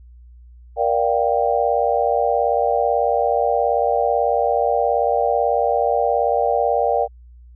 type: chord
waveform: sine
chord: G minor seventh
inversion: first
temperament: just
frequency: 470.4 / 588 / 705.6 / 784 Hz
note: Bb4 / D5 / F5 / G5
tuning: +16 / +2 / +18 / 0 cents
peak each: -21 dBFS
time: 0.76-7.08 s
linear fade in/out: 50 ms
effects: added 60 Hz sine -41 dBFS peak until 7.55 s